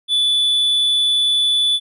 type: tone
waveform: triangle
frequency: 3469 Hz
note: A7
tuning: 25 cents flat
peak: -12 dBFS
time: 0.08-1.8 s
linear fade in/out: 50 ms
effects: resampled to 32000 Hz